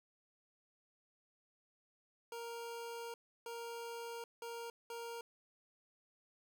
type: tone bursts at uneven times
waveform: 25% pulse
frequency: 466.8 Hz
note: A#4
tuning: 2 cents sharp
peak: -40 dBFS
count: 4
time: 2.32-3.14 / 3.46-4.24 / 4.42-4.7 / 4.9-5.21 s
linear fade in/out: 2 ms
effects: none